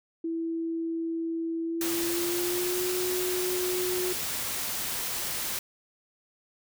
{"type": "tone with pitch glide", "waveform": "sine", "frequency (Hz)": [329.6, 363.6], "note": ["E4", "F#4"], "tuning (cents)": [0, -30], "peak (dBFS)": -28, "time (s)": [0.24, 4.13], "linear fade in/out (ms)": 5, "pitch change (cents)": 170, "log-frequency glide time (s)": [1.64, 2.87]}
{"type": "noise", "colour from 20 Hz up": "white", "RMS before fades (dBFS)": -32, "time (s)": [1.81, 5.59], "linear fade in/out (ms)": 2}
{"effects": []}